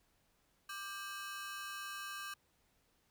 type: ring-modulated tone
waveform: sawtooth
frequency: 1384 Hz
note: F6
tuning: 16 cents flat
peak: -36 dBFS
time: 0.69-2.34 s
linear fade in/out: 5 ms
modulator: 202 Hz
effects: pink hiss -75 dBFS RMS until 3.1 s